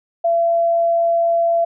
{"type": "tone", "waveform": "sine", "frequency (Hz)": 676, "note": "E5", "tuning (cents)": 43, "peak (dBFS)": -13, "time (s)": [0.24, 1.65], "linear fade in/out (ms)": 10, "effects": []}